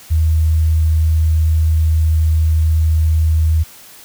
sine tone, 79.4 Hz, D#2, 36 cents sharp, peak -10 dBFS, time 0.1-3.64 s, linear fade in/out 20 ms, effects white hiss -40 dBFS RMS until 4.04 s

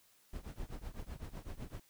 brown noise with tremolo, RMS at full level -41 dBFS, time 0.33-1.8 s, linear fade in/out 5 ms, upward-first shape triangle, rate 7.9 Hz, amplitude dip 100%, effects white hiss -68 dBFS RMS until 1.89 s

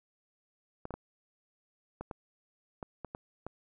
clicks, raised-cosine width 1 ms, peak -25 dBFS, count 9, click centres 0.854 / 0.907 / 0.94 / 2.01 / 2.112 / 2.828 / 3.047 / 3.149 / 3.466 s, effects none

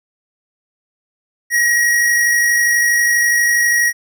square tone with amplitude modulation, 1898 Hz, A#6, 31 cents sharp, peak -11 dBFS, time 1.5-3.93 s, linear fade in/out 50 ms, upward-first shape sine, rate 52.3 Hz, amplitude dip 25%, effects none

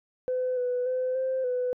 sine tone with pitch steps, 507 / 495.3 / 510 / 522 / 498.6 Hz, B4 / B4 / C5 / C5 / B4, +45 / +5 / -44 / -4 / +16 cents, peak -24 dBFS, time 0.28-1.73 s, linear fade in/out 0 ms, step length 290 ms, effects tanh soft clip ceiling -21 dBFS

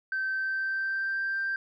sine tone with pitch glide, 1548 to 1576 Hz, G6 to G6, -22 to +9 cents, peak -26 dBFS, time 0.12-1.56 s, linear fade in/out 2 ms, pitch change +31 cents, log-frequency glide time 0.32-1.24 s, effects tanh soft clip ceiling -24 dBFS

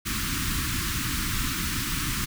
pink band-stop noise, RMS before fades -28 dBFS, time 0.05-2.26 s, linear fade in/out 20 ms, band 330 to 1100 Hz, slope 48 dB/octave, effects none

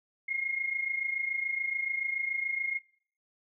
sine tone pair together, 2121 / 2148 Hz, C7 / C7, +23 / +45 cents, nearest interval unison, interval 22 cents, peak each -35 / -31 dBFS, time 0.28-2.79 s, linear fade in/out 10 ms, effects noise-tail reverb RT60 0.5 s tail -21 dB re dry

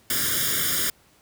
white noise with comb filter, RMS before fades -24 dBFS, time 0.1-0.9 s, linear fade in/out 2 ms, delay 0.58 ms, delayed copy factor +0.95, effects pink hiss -58 dBFS RMS until 1.21 s + high-pass 60 Hz 12 dB/octave

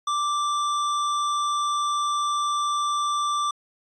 sine tone with hard clipping, 1174.7 Hz, D6, in tune, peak -24 dBFS, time 0.07-3.51 s, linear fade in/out 5 ms, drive 14 dB, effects resampled to 22050 Hz

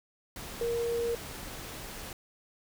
sine tone in noise, 468.9 Hz, A#4, 10 cents sharp, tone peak -28 dBFS, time 0.61-1.15 s, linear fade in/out 2 ms, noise pink, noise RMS -42 dBFS, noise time 0.36-2.13 s, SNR +11 dB, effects none

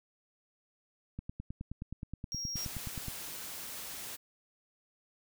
click train, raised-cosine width 5 ms, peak -27 dBFS, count 19, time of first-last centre 1.19-3.083 s, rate 9.51 Hz
triangle tone, 5600 Hz, F8, 4 cents sharp, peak -35 dBFS, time 2.32-2.65 s, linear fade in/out 0 ms
white noise, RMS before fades -43 dBFS, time 2.55-4.17 s, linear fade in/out 20 ms
effects none

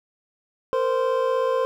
triangle tone cluster, 462.6 / 519 / 1042 Hz, A#4 / C5 / C6, -13 / -14 / -7 cents, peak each -23 / -20 / -25 dBFS, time 0.73-1.65 s, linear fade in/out 0 ms, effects none

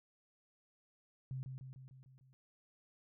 sine tone with echo, 131.1 Hz, C3, 4 cents sharp, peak -39 dBFS, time 1.31-1.43 s, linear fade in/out 0 ms, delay 150 ms, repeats 6, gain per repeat -4 dB, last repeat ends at 2.33 s, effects none

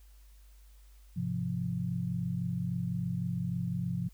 sine chord, F minor, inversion first, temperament just, 104.77 / 130.96 / 174.61 Hz, Ab2 / C3 / F3, +16 / +2 / 0 cents, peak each -38 / -35 / -33 dBFS, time 1.16-4.09 s, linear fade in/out 10 ms, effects added 50 Hz sine -53 dBFS peak until 4.13 s + white hiss -67 dBFS RMS until 4.13 s

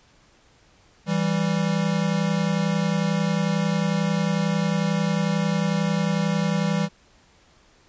square tone pair together, 164.5 / 195.62 Hz, E3 / G3, -3 / -3 cents, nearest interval minor third, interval 300 cents, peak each -24 dBFS, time 1.06-6.89 s, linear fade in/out 50 ms, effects pink hiss -57 dBFS RMS until 7.88 s + resampled to 16000 Hz

